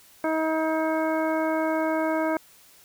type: harmonic tone with a mistuned harmonic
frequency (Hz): 317.7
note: D#4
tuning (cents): +36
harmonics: 1 / 2 / 3 / 4 / 5 / 7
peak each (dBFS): -26 / -26 / -31 / -35 / -34 / -38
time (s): 0.24-2.37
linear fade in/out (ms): 2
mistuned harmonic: 7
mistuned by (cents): -28
effects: white hiss -54 dBFS RMS until 2.84 s